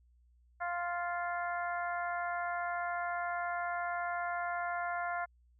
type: harmonic tone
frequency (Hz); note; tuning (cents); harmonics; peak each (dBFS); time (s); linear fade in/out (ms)
349.2; F4; 0; 2 / 3 / 4 / 5 / 6; -36 / -41 / -39 / -44 / -48; 0.6-5.26; 20
effects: added 60 Hz sine -63 dBFS peak until 5.59 s